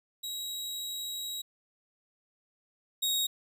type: tone pair in turn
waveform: sawtooth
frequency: 3839 / 3767 Hz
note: B7 / A#7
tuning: -50 / +17 cents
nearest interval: unison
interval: 33 cents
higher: first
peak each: -32 / -24 dBFS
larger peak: second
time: 0.23-1.42 / 3.02-3.27 s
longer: first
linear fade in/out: 10 ms
effects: none